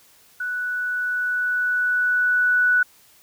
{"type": "tone with level ramp", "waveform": "sine", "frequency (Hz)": 1480, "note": "F#6", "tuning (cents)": 0, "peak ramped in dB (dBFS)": [-24, -14], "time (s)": [0.4, 2.83], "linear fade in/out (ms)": 5, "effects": ["white hiss -54 dBFS RMS until 3.22 s"]}